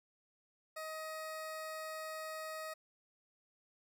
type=tone; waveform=20% pulse; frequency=630 Hz; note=D#5; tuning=21 cents sharp; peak=-37 dBFS; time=0.76-2.74 s; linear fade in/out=10 ms; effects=none